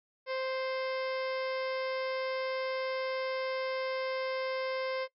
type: harmonic tone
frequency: 523.3 Hz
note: C5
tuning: in tune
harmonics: 1 / 2 / 3 / 4 / 5 / 6 / 7 / 8 / 9 / 10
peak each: -33 / -41 / -45 / -42 / -50 / -51 / -53 / -54 / -51 / -51 dBFS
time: 0.26-5.08 s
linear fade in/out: 50 ms
effects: noise-tail reverb RT60 0.1 s tail -17 dB re dry